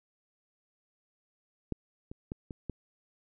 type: clicks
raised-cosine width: 3 ms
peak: -19 / -29 / -23 / -27 / -22 dBFS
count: 5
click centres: 1.723 / 2.115 / 2.319 / 2.508 / 2.697 s
effects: none